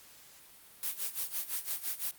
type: noise with tremolo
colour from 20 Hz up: blue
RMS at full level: -33 dBFS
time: 0.83-2.11 s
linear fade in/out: 0 ms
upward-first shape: sine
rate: 5.9 Hz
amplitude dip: 85%
effects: white hiss -56 dBFS RMS until 2.18 s + Opus 48 kbps